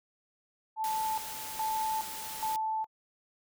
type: tone with tremolo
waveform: sine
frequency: 877 Hz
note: A5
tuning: 6 cents flat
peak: -29 dBFS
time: 0.76-2.87 s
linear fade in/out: 50 ms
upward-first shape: square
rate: 1.2 Hz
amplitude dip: 80%
type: noise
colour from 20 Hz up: white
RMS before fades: -41 dBFS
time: 0.84-2.56 s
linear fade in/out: 0 ms
effects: none